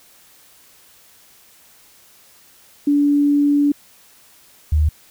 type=tone pair in turn; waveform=sine; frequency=288.4 / 76.39 Hz; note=D4 / D#2; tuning=-31 / -31 cents; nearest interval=octave + major seventh; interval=2300 cents; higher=first; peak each=-12 dBFS; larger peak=neither; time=2.87-3.72 / 4.72-4.89 s; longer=first; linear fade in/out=5 ms; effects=white hiss -50 dBFS RMS until 5.1 s